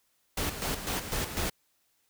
pink noise with tremolo, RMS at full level -31 dBFS, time 0.37-1.5 s, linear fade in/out 5 ms, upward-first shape square, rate 4 Hz, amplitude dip 60%, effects white hiss -72 dBFS RMS until 2.09 s

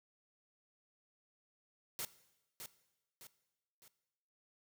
white noise with echo, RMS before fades -41 dBFS, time 1.99-2.05 s, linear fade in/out 0 ms, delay 610 ms, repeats 3, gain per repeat -7 dB, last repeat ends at 3.88 s, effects noise-tail reverb RT60 1.0 s tail -17 dB re dry

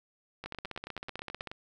two click trains, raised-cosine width 0.3 ms, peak -24 / -22 dBFS, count 11 / 17, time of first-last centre 0.44-1.515 / 0.46-1.473 s, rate 9.3 / 15.8 Hz, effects none

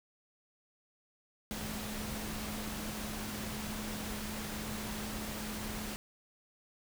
sine tone in noise, 213.2 Hz, G#3, 46 cents sharp, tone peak -42 dBFS, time 1.51-5.96 s, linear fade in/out 0 ms, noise pink, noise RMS -41 dBFS, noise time 1.51-5.96 s, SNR -4 dB, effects none

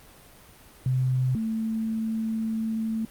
sine tone pair in turn, 128.7 / 222.3 Hz, C3 / A3, -28 / +18 cents, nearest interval major sixth, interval 946 cents, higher second, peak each -21 / -25 dBFS, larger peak first, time 0.86-1.35 / 1.35-3.05 s, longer second, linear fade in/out 2 ms, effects pink hiss -51 dBFS RMS until 3.1 s + Opus 32 kbps

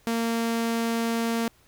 sawtooth tone, 230 Hz, A#3, 23 cents flat, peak -20 dBFS, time 0.07-1.48 s, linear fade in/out 0 ms, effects pink hiss -60 dBFS RMS until 1.67 s

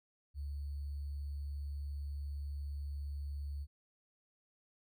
sine tone with sample-and-hold, 71.4 Hz, D2, 48 cents flat, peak -38 dBFS, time 0.34-3.67 s, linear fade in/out 50 ms, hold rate 4410 Hz, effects none

